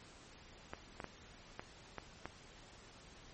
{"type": "clicks", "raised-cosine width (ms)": 0.5, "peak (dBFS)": -27, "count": 6, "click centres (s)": [0.735, 1.002, 1.043, 1.595, 1.983, 2.256], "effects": ["pink hiss -58 dBFS RMS until 3.33 s", "MP3 32 kbps"]}